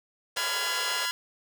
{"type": "band-pass noise", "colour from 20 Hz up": "pink", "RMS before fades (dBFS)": -37, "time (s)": [0.36, 1.06], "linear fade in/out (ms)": 5, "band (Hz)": [420, 10000], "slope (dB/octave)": 48}
{"type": "chord", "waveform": "15% pulse", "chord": "F diminished", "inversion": "second", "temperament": "just", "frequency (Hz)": [1005.8, 1396.9, 1676.3], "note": ["Cb6", "F6", "Ab6"], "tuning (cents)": [31, 0, 16], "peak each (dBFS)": -26, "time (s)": [0.37, 1.11], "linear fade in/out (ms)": 0}
{"effects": []}